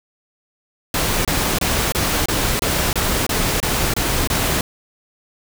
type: noise bursts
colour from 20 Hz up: pink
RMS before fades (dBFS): -19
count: 11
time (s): 0.94-4.61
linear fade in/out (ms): 2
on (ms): 310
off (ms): 26
effects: none